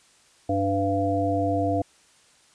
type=harmonic tone with a mistuned harmonic; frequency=98 Hz; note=G2; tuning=in tune; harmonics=1 / 3 / 5 / 7; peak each=-28 / -26 / -29 / -25 dBFS; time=0.49-1.82 s; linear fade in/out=5 ms; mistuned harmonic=5; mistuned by=+28 cents; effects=white hiss -58 dBFS RMS until 2.54 s + resampled to 22050 Hz